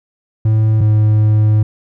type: tone pair in turn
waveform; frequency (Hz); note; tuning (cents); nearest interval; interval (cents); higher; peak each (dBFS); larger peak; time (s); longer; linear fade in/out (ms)
triangle; 109.2 / 107.2; A2 / A2; -13 / -45; unison; 32; first; -7 / -6; second; 0.45-0.81 / 0.81-1.63; second; 5
effects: none